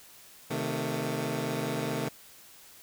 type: chord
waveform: 15% pulse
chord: A diminished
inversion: first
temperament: equal with one note detuned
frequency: 130.81 / 155.56 / 223.2 Hz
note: C3 / Eb3 / A3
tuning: 0 / 0 / +25 cents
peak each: -28 dBFS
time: 0.5-2.09 s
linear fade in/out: 10 ms
effects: white hiss -53 dBFS RMS until 2.82 s